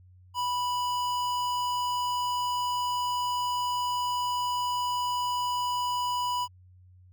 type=tone with notch filter; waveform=square; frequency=985 Hz; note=B5; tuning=5 cents flat; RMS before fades=-29 dBFS; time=0.34-6.48 s; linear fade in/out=50 ms; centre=11000 Hz; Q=1.3; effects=added 91 Hz sine -52 dBFS peak until 7.12 s